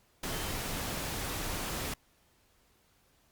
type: tone in noise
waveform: sine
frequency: 3109 Hz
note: G7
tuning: 15 cents flat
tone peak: -47 dBFS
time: 0.3-0.52 s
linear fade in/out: 5 ms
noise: pink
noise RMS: -36 dBFS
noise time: 0.23-1.94 s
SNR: -14 dB
effects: pink hiss -68 dBFS RMS until 3.31 s + Opus 48 kbps